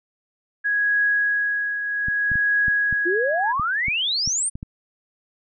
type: tone with tremolo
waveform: sine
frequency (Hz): 1661.2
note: G#6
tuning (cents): 0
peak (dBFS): -16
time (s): 0.64-3.53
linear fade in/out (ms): 20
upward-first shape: triangle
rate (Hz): 0.64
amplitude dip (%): 60
type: clicks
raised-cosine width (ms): 5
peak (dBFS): -19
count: 10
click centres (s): 2.084 / 2.317 / 2.356 / 2.682 / 2.927 / 3.597 / 3.883 / 4.276 / 4.555 / 4.629
type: exponential sweep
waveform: sine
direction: up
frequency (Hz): 329.2 to 9397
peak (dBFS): -20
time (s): 3.05-4.5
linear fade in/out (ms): 20
effects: none